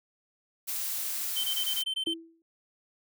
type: noise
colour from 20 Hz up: blue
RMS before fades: -33 dBFS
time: 0.67-1.83 s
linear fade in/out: 20 ms
type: tone bursts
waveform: triangle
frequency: 3095 Hz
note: G7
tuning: 23 cents flat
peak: -27 dBFS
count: 8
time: 1.36-2.14 s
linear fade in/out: 10 ms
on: 80 ms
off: 20 ms
type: tone with exponential decay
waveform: sine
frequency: 329.6 Hz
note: E4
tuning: in tune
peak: -29 dBFS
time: 2.07-2.42 s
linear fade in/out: 1 ms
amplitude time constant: 74 ms
effects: none